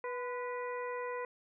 harmonic tone with a mistuned harmonic, 489.9 Hz, B4, 14 cents flat, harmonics 1 / 2 / 3 / 4 / 5, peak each -38 / -41 / -49 / -46 / -53 dBFS, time 0.04-1.25 s, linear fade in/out 2 ms, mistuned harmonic 2, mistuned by +44 cents, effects none

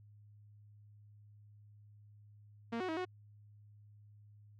sawtooth tone with pitch steps, 231.6 / 369.3 / 320.1 / 366.2 Hz, A#3 / F#4 / D#4 / F#4, -11 / -3 / +49 / -18 cents, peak -32 dBFS, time 2.72-3.052 s, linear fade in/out 10 ms, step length 83 ms, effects added 104 Hz sine -57 dBFS peak until 4.59 s + low-pass 3000 Hz 12 dB/octave

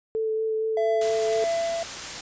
sine tone with vibrato, 440 Hz, A4, in tune, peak -23 dBFS, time 0.15-1.44 s, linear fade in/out 0 ms, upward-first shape sine, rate 4.3 Hz, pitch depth 11 cents each way
triangle tone with tremolo, 670 Hz, E5, 28 cents sharp, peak -20 dBFS, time 0.77-1.83 s, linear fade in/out 2 ms, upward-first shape triangle, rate 1.7 Hz, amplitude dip 40%
white noise, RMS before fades -34 dBFS, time 1.01-2.21 s, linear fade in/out 5 ms
effects resampled to 16000 Hz

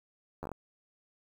slowing click train, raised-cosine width 1 ms, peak -25 dBFS, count 6, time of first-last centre 0.43-0.517 s, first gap 11 ms, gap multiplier 1.23, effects 9-bit

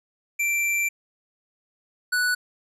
square tone pair in turn, 2349 / 1479.8 Hz, D7 / F#6, 0 / 0 cents, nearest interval minor sixth, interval 800 cents, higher first, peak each -22 / -21 dBFS, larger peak second, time 0.39-0.89 / 2.12-2.35 s, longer first, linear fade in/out 10 ms, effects resampled to 32000 Hz

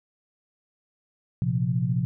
sine chord, Bb suspended second, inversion none, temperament equal, 116.54 / 130.81 / 174.61 Hz, Bb2 / C3 / F3, 0 / 0 / 0 cents, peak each -27 / -25 / -27 dBFS, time 1.42-2.05 s, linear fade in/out 0 ms, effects none

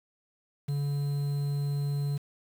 triangle tone with quantisation, 142.7 Hz, D3, 49 cents flat, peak -25 dBFS, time 0.68-2.18 s, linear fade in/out 10 ms, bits 8, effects none

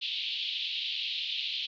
pink band-pass noise, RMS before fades -34 dBFS, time 0.01-1.67 s, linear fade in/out 20 ms, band 2800 to 4000 Hz, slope 48 dB/octave, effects none

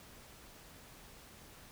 silence, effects pink hiss -56 dBFS RMS until 1.71 s

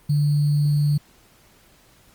sine tone with sample-and-hold, 146.8 Hz, D3, in tune, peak -16 dBFS, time 0.09-0.98 s, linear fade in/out 10 ms, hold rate 4410 Hz, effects pink hiss -55 dBFS RMS until 2.14 s + Opus 32 kbps

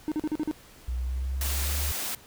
triangle tone bursts, 306.8 Hz, D#4, 24 cents flat, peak -23 dBFS, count 6, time 0.08-0.512 s, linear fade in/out 0 ms, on 37 ms, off 42 ms
sine exponential sweep, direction up, 61 to 73.42 Hz, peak -27 dBFS, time 0.88-1.92 s, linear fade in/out 5 ms
white high-pass noise, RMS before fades -32 dBFS, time 1.41-2.15 s, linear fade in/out 2 ms, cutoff 160 Hz, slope 48 dB/octave
effects pink hiss -52 dBFS RMS until 2.26 s

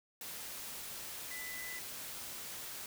sine tone in noise, 1996 Hz, B6, 18 cents sharp, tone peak -44 dBFS, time 1.31-1.79 s, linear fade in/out 2 ms, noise white, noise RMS -45 dBFS, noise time 0.21-2.86 s, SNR -2 dB, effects none

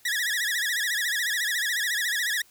sawtooth tone with vibrato, 1800 Hz, A6, 39 cents sharp, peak -21 dBFS, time 0.05-2.42 s, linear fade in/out 5 ms, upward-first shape sine, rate 14 Hz, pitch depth 160 cents each way, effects white hiss -58 dBFS RMS until 2.5 s

